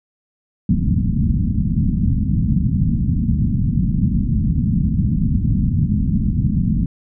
white low-pass noise, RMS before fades -17 dBFS, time 0.69-6.86 s, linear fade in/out 2 ms, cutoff 230 Hz, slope 48 dB/octave, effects none

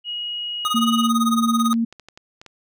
sine tone with pitch glide, 2894 to 2924 Hz, F#7 to F#7, -39 to -21 cents, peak -25 dBFS, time 0.04-1.1 s, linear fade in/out 50 ms, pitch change +18 cents, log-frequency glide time 0.76-0.87 s
square tone with tremolo, 1244.5 Hz, D#6, in tune, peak -18 dBFS, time 0.65-1.73 s, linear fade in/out 0 ms, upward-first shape sine, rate 18 Hz, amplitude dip 90%
sine tone, 230 Hz, A#3, 23 cents flat, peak -17 dBFS, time 0.74-1.85 s, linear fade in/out 10 ms
clicks, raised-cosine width 0.2 ms, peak -24 dBFS, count 9, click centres 1.599 / 1.659 / 1.74 / 1.926 / 1.997 / 2.086 / 2.175 / 2.415 / 2.463 s
effects none

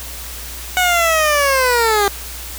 15% pulse linear sweep, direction down, 740 to 394.2 Hz, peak -6 dBFS, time 0.77-2.08 s, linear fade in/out 0 ms, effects added 60 Hz sine -32 dBFS peak until 2.58 s + white hiss -31 dBFS RMS until 2.58 s

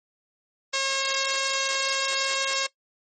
5% pulse tone, 541 Hz, C#5, 42 cents flat, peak -12 dBFS, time 0.73-2.67 s, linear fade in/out 10 ms, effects noise-tail reverb RT60 0.1 s tail -18 dB re dry + MP3 32 kbps

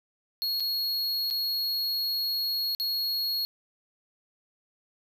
square tone with dropouts, 4315 Hz, C#8, 47 cents flat, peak -27 dBFS, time 0.42-3.45 s, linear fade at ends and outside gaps 0 ms, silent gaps 0.599-0.604 / 1.302-1.309 / 2.749-2.799 s, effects none

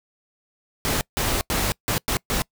pink noise bursts at uneven times, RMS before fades -23 dBFS, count 6, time 0.85-1.01 / 1.17-1.41 / 1.5-1.72 / 1.88-1.98 / 2.08-2.17 / 2.3-2.42 s, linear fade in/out 0 ms, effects noise-tail reverb RT60 0.1 s tail -25 dB re dry

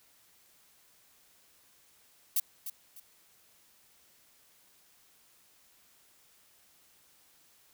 violet noise with echo, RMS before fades -27 dBFS, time 2.36-2.4 s, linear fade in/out 5 ms, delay 300 ms, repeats 2, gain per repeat -11 dB, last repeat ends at 3 s, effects white hiss -64 dBFS RMS until 7.73 s

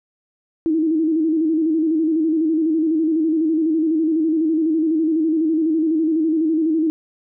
sine tone with vibrato, 318.2 Hz, D#4, 39 cents sharp, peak -15 dBFS, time 0.66-6.9 s, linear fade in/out 0 ms, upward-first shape square, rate 12 Hz, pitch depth 56 cents each way, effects none

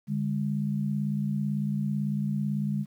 sine tone pair together, 146.1 / 204.1 Hz, D3 / G#3, -9 / -30 cents, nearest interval tritone, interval 579 cents, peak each -29 / -28 dBFS, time 0.07-2.86 s, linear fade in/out 50 ms, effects 10-bit

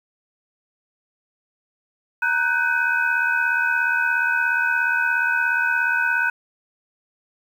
sine tone cluster, 933 / 1492 / 1569 / 2530 Hz, A#5 / F#6 / G6 / D#7, +1 / +14 / +1 / +28 cents, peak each -28 / -19 / -26 / -28 dBFS, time 2.22-6.3 s, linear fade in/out 5 ms, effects 8-bit

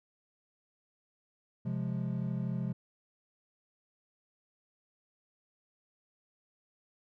triangle chord, F minor, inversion second, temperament equal, 130.81 / 174.61 / 207.7 Hz, C3 / F3 / Ab3, 0 / 0 / 0 cents, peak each -33 / -34 / -36 dBFS, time 1.65-2.73 s, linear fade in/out 10 ms, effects none

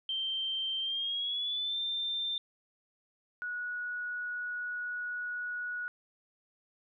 sine tone with pitch glide, 3136 to 3582 Hz, G7 to A7, 0 to +30 cents, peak -31 dBFS, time 0.09-2.38 s, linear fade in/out 2 ms, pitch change +230 cents, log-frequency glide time 0.8-1.79 s
sine tone, 1462 Hz, F#6, 21 cents flat, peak -34 dBFS, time 3.42-5.88 s, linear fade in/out 0 ms
effects none

